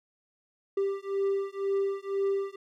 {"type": "beating tone pair", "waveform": "triangle", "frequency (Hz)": [392.8, 394.8], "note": ["G4", "G4"], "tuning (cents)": [4, 12], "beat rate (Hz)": 2, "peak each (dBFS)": [-28, -28], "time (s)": [0.77, 2.56], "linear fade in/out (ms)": 5, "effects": []}